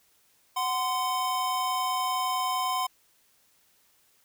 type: tone pair together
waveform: square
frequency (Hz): 742.2 / 1033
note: F#5 / C6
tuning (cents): +5 / -22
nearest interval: tritone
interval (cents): 573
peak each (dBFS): -32 / -28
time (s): 0.56-2.87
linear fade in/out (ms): 10
effects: white hiss -65 dBFS RMS until 4.24 s